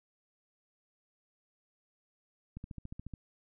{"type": "click train", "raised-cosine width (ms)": 5, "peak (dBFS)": -30, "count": 9, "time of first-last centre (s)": [2.57, 3.137], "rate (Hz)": 14.1, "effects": []}